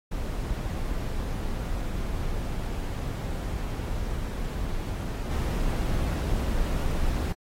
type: noise with level steps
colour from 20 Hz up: brown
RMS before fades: -30 / -26 dBFS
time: 0.11-7.33 s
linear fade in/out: 10 ms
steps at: 5.31 s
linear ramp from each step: 2 ms
effects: AAC 48 kbps